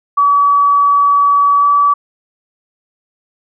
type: tone with pitch glide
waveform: sine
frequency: 1141 to 1148.9 Hz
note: C#6 to D6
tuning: +50 to -38 cents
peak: -7 dBFS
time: 0.17-1.94 s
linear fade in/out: 10 ms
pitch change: +12 cents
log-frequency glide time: 1.59-1.64 s
effects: none